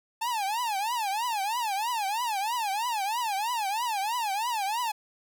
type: tone with vibrato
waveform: 45% pulse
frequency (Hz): 874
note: A5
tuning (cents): -12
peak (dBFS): -27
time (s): 0.21-4.92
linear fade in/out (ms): 10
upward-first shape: triangle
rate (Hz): 3.1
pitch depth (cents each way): 250
effects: none